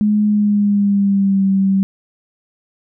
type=tone with pitch glide; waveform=sine; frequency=210 to 193.69 Hz; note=G#3 to G3; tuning=+19 to -21 cents; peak=-11 dBFS; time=0.01-1.83 s; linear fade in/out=0 ms; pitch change=-140 cents; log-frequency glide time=0.26-1.45 s; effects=none